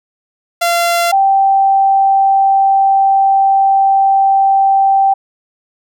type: tone pair in turn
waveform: sawtooth / sine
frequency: 687 / 781.1 Hz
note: F5 / G5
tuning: -29 / -6 cents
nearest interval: major second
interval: 223 cents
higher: second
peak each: -7 dBFS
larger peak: neither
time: 0.61-1.12 / 1.12-5.14 s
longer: second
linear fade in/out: 10 ms
effects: none